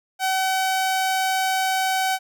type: tone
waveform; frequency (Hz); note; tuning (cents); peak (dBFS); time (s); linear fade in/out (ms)
sawtooth; 759; F#5; +44; -16; 0.19-2.19; 50
effects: none